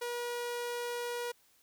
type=tone; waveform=sawtooth; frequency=480.9 Hz; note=B4; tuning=46 cents flat; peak=-31 dBFS; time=0.01-1.32 s; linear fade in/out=10 ms; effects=white hiss -67 dBFS RMS until 1.62 s